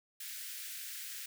white high-pass noise, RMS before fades -44 dBFS, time 0.2-1.26 s, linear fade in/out 5 ms, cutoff 1500 Hz, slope 48 dB/octave, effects none

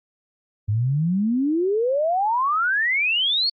sine exponential sweep, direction up, 100 to 4500 Hz, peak -18 dBFS, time 0.68-3.5 s, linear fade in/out 10 ms, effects Opus 48 kbps

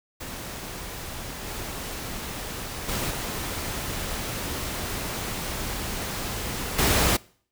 pink noise with level steps, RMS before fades -36 / -34 / -28 / -31 / -21 dBFS, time 0.2-7.17 s, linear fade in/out 10 ms, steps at 1.46 / 2.88 / 3.1 / 6.78 s, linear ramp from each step 10 ms, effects noise-tail reverb RT60 0.5 s tail -23 dB re dry

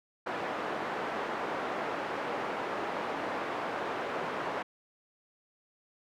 pink band-pass noise, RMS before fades -35 dBFS, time 0.26-4.63 s, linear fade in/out 10 ms, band 400 to 1500 Hz, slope 12 dB/octave, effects none

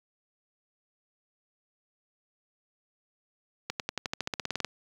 accelerating click train, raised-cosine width 0.2 ms, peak -13 dBFS, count 15, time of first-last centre 3.7-4.646 s, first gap 98 ms, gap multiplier 0.94, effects high-pass 80 Hz 12 dB/octave + 9-bit

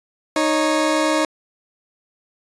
20% pulse tone pair together, 310 / 552.4 Hz, D#4 / C#5, -6 / -6 cents, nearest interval minor seventh, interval 1000 cents, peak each -13 / -16 dBFS, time 0.36-1.25 s, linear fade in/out 2 ms, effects resampled to 22050 Hz

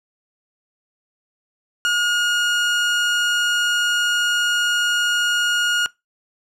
30% pulse tone, 1433 Hz, F6, 44 cents sharp, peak -13 dBFS, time 1.85-5.86 s, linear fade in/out 0 ms, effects noise-tail reverb RT60 0.2 s tail -22 dB re dry + low-pass 8000 Hz 12 dB/octave

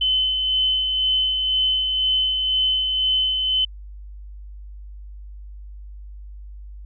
sine tone with tremolo, 3044 Hz, F#7, 48 cents sharp, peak -16 dBFS, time 0.01-3.65 s, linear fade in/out 5 ms, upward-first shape sine, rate 2 Hz, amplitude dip 35%, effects added 50 Hz sine -35 dBFS peak until 6.85 s

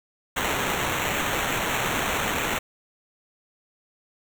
white noise with sample-and-hold, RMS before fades -26 dBFS, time 0.36-2.59 s, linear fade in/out 10 ms, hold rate 4900 Hz, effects none

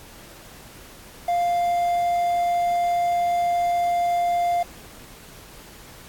triangle tone with quantisation, 698.5 Hz, F5, in tune, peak -17 dBFS, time 1.28-4.63 s, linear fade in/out 5 ms, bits 7, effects pink hiss -45 dBFS RMS until 6.08 s + AAC 64 kbps

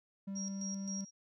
triangle tone, 196 Hz, G3, in tune, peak -36 dBFS, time 0.27-1.05 s, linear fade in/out 10 ms
sine tone with tremolo, 5650 Hz, F8, 19 cents sharp, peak -40 dBFS, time 0.35-1.11 s, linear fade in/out 20 ms, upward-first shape square, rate 3.8 Hz, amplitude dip 75%
effects none

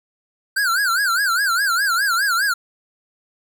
square tone with vibrato, 1497 Hz, F#6, 20 cents sharp, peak -17 dBFS, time 0.56-2.54 s, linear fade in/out 10 ms, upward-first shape sine, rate 4.9 Hz, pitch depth 190 cents each way, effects none

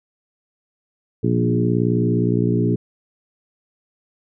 harmonic tone with a mistuned harmonic, 59.5 Hz, A#1, 36 cents sharp, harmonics 2 / 3 / 4 / 5 / 6 / 7, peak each -20 / -22 / -23 / -24 / -25 / -25 dBFS, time 1.23-2.76 s, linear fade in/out 10 ms, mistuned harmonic 3, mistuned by -17 cents, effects none

